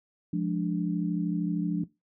sine chord, D diminished, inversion first, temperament equal, 174.61 / 207.7 / 293.7 Hz, F3 / Ab3 / D4, 0 / 0 / 0 cents, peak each -28 / -33 / -30 dBFS, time 0.33-1.84 s, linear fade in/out 5 ms, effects noise-tail reverb RT60 0.2 s tail -17 dB re dry

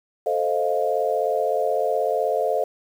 sine chord, F dominant seventh, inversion first, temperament equal, 440 / 523.3 / 622.3 / 698.5 Hz, A4 / C5 / Eb5 / F5, 0 / 0 / 0 / 0 cents, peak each -25 dBFS, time 0.26-2.64 s, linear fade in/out 5 ms, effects 8-bit

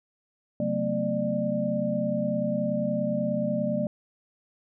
sine tone cluster, 135.5 / 186.5 / 223.3 / 253.5 / 596 Hz, C#3 / F#3 / A3 / B3 / D5, -39 / +14 / +26 / +45 / +25 cents, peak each -35 / -31 / -29 / -35 / -28 dBFS, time 0.6-3.87 s, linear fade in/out 2 ms, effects none

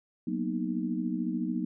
sine chord, B major seventh, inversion second, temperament equal, 185 / 233.1 / 246.9 / 311.1 Hz, F#3 / A#3 / B3 / D#4, 0 / 0 / 0 / 0 cents, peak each -34 dBFS, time 0.27-1.65 s, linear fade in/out 5 ms, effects none

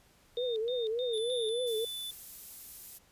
sine tone with vibrato, 469 Hz, A#4, 11 cents sharp, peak -30 dBFS, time 0.37-1.85 s, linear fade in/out 5 ms, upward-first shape triangle, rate 3.4 Hz, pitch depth 160 cents each way
sine tone bursts, 3646 Hz, A#7, 39 cents flat, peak -39 dBFS, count 4, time 0.37-1.49 s, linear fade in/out 0 ms, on 190 ms, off 120 ms
square tone with pitch glide, 3520 to 3494 Hz, A7 to A7, 0 to -13 cents, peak -38 dBFS, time 1.13-2.11 s, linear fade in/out 5 ms, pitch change -13 cents, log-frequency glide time 1.54-1.97 s
violet noise, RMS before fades -44 dBFS, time 1.66-2.99 s, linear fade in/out 20 ms
effects pink hiss -64 dBFS RMS until 3.11 s + resampled to 32000 Hz

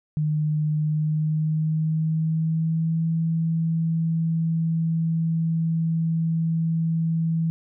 sine tone with pitch glide, 152.5 to 163.45 Hz, D#3 to E3, -34 to -14 cents, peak -20 dBFS, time 0.17-7.5 s, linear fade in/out 0 ms, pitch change +120 cents, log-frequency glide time 0.76-3.06 s, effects none

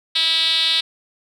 5% pulse tone with band-pass filter, 325.2 Hz, E4, 23 cents flat, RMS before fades -18 dBFS, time 0.15-0.81 s, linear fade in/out 10 ms, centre 3800 Hz, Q 5.5, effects none

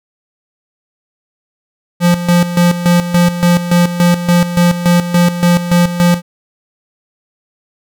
square tone with tremolo, 174.61 Hz, F3, in tune, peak -7 dBFS, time 2-6.22 s, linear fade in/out 50 ms, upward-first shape square, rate 3.5 Hz, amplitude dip 70%, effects none

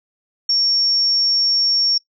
sine tone, 5500 Hz, F8, 27 cents flat, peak -14 dBFS, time 0.49-1.98 s, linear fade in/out 5 ms, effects noise-tail reverb RT60 0.1 s tail -23 dB re dry

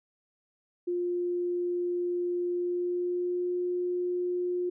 sine tone with pitch glide, 352.8 to 356.9 Hz, F4 to F4, +18 to +38 cents, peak -27 dBFS, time 0.87-4.7 s, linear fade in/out 10 ms, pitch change +20 cents, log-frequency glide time 2.51-3.54 s, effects none

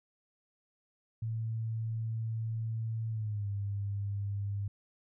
sine tone with pitch glide, 112.3 to 100.63 Hz, A2 to G2, +36 to +46 cents, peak -32 dBFS, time 1.22-4.68 s, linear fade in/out 5 ms, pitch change -190 cents, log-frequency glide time 3.09-3.48 s, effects none

